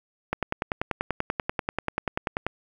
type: click train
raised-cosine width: 0.5 ms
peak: -10 dBFS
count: 23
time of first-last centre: 0.33-2.466 s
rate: 10.3 Hz
effects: 8-bit